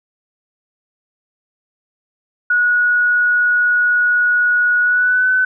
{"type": "tone with pitch glide", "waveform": "sine", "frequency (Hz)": [1458, 1510.3], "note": ["F#6", "F#6"], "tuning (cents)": [-26, 35], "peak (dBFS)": -11, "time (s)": [2.5, 5.45], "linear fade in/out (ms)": 5, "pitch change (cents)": 61, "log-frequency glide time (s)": [4.82, 5.29], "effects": []}